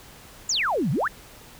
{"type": "exponential two-way sweep", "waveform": "sine", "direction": "down then up", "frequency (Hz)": [7430, 123.47, 1930], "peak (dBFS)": -21, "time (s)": [0.49, 1.08], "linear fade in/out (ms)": 5, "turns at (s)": 0.91, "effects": ["pink hiss -47 dBFS RMS until 1.59 s"]}